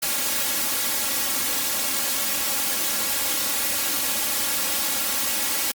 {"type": "noise with comb filter", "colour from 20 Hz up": "white", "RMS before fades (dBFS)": -24, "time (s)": [0.02, 5.72], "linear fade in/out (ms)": 10, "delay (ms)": 3.6, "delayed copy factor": 0.9, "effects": ["high-pass 80 Hz 12 dB/octave", "Opus 48 kbps"]}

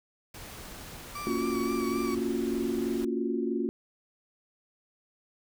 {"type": "noise", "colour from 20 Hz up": "pink", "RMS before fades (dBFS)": -44, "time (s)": [0.34, 3.05], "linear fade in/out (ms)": 5}
{"type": "tone with vibrato", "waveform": "35% pulse", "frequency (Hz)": 1153, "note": "D6", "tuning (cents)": -32, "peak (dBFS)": -34, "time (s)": [1.15, 2.15], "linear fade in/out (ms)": 5, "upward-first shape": "sine", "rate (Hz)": 3.8, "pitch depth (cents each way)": 40}
{"type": "chord", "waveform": "sine", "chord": "Gb major seventh", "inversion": "first", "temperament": "just", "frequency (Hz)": [231.2, 277.5, 346.9, 370], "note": ["Bb3", "Db4", "F4", "Gb4"], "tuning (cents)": [-14, 2, -12, 0], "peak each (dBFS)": [-32, -33, -32, -34], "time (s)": [1.27, 3.69], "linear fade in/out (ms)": 0}
{"effects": []}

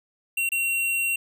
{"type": "tone with dropouts", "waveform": "square", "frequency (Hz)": 2741, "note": "F7", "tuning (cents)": -33, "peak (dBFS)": -23, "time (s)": [0.37, 1.16], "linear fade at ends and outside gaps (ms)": 5, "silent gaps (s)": [0.491, 0.518], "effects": []}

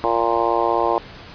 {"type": "harmonic tone", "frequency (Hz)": 116.2, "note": "A#2", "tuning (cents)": -5, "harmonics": [3, 4, 5, 6, 7, 8, 9], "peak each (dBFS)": [-24, -24, -24, -24, -24, -24, -24], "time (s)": [0.04, 0.98], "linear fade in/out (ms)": 0, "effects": ["pink hiss -39 dBFS RMS until 1.34 s", "resampled to 11025 Hz"]}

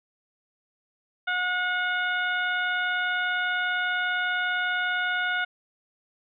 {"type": "harmonic tone with a mistuned harmonic", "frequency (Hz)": 725, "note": "F#5", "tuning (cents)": -35, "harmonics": [1, 2, 3, 4, 5], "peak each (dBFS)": [-33, -25, -34, -37, -37], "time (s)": [1.27, 5.45], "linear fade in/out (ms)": 10, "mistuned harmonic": 5, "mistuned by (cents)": -18, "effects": []}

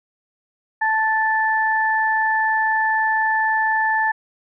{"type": "tone pair together", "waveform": "sine", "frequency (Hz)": [878, 1756], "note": ["A5", "A6"], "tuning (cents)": [-4, -4], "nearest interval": "octave", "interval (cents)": 1200, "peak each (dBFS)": -19, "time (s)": [0.81, 4.12], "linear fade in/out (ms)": 10, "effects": []}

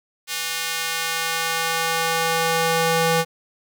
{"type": "tone with high-pass filter sweep", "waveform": "square", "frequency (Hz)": 164.6, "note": "E3", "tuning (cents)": -2, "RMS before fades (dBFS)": -22, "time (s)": [0.27, 3.25], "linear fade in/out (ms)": 50, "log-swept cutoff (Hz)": [2500, 360], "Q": 0.71, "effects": []}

